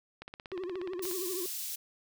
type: click train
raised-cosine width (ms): 0.3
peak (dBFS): -27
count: 16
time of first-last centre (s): 0.22-1.113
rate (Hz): 16.8
type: tone with vibrato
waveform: triangle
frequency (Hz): 365.1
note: F#4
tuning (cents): -23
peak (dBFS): -33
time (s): 0.52-1.46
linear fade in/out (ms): 2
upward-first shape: triangle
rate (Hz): 13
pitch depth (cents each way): 130
type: high-pass noise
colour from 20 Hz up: white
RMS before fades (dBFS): -38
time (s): 1.02-1.76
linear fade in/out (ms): 10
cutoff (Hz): 3900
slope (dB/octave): 12
effects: none